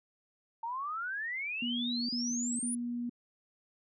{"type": "exponential sweep", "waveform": "sine", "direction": "up", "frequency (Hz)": [896, 10050], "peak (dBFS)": -34, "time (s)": [0.63, 2.75], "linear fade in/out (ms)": 5}
{"type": "tone bursts", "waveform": "sine", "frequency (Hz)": 240.3, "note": "B3", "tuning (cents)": -47, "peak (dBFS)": -33, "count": 3, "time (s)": [1.62, 3.096], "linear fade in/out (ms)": 5, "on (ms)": 470, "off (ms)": 33}
{"effects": []}